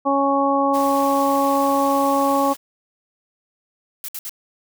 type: harmonic tone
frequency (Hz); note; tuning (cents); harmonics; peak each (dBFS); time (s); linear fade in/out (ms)
277.2; C#4; 0; 1 / 2 / 3 / 4; -21 / -21 / -21 / -21; 0.05-2.54; 20
type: noise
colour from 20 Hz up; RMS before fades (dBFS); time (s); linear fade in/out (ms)
white; -35; 0.73-2.57; 20
type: noise bursts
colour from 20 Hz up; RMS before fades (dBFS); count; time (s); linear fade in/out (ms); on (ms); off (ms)
blue; -30; 3; 4.04-4.294; 0; 44; 61
effects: none